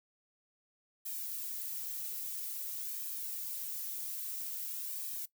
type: noise with flanger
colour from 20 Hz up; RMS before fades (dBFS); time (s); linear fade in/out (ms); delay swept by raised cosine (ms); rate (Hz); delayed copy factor
violet; -40; 1.05-5.26; 10; 1.4 to 3.6; 0.5; -0.6
effects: noise-tail reverb RT60 0.1 s tail -18 dB re dry